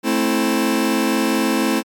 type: chord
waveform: sawtooth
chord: A minor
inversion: none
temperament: just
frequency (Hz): 220 / 264 / 330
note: A3 / C4 / E4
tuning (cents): 0 / +16 / +2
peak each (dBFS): -16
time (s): 0.03-1.83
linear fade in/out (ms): 50
effects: MP3 96 kbps